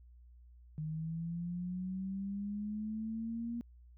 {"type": "linear sweep", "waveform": "sine", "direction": "up", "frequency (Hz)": [153.2, 237.3], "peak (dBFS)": -36, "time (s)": [0.78, 3.61], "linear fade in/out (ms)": 0, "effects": ["added 60 Hz sine -55 dBFS peak until 3.97 s"]}